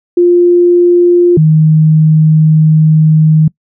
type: tone pair in turn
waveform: sine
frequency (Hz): 350.9 / 156.31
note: F4 / D#3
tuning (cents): +8 / +8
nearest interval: octave + major second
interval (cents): 1400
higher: first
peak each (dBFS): -3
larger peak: neither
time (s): 0.17-1.37 / 1.37-3.48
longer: second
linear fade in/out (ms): 5
effects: noise-tail reverb RT60 0.1 s tail -24 dB re dry